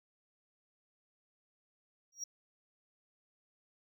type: tone with exponential growth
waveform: triangle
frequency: 5670 Hz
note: F8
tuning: 25 cents sharp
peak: -33 dBFS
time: 2.12-2.24 s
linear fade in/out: 5 ms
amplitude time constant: 25 ms
effects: none